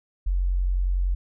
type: tone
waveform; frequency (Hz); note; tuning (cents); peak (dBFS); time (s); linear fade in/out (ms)
sine; 45.4; F#1; -32; -20; 0.26-1.15; 10
effects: none